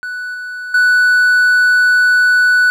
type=tone with level steps; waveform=triangle; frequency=1484 Hz; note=F#6; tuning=5 cents sharp; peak=-19 / -21 / -6 dBFS; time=0.03-2.7 s; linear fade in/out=0 ms; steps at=0.34 / 0.74 s; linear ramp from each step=5 ms; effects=none